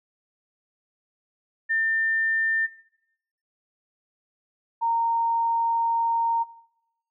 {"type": "tone pair in turn", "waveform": "sine", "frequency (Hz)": [1800, 923.2], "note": ["A6", "A#5"], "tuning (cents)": [39, -17], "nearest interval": "octave", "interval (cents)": 1156, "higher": "first", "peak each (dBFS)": -21, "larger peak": "neither", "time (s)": [[1.69, 2.67], [4.81, 6.44]], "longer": "second", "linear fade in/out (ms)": 20, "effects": ["noise-tail reverb RT60 0.8 s tail -19 dB re dry"]}